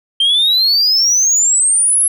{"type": "exponential sweep", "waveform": "sine", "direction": "up", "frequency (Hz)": [3131, 11140], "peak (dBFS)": -7, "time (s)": [0.2, 2.08], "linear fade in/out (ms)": 5, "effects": ["tanh soft clip ceiling -8 dBFS"]}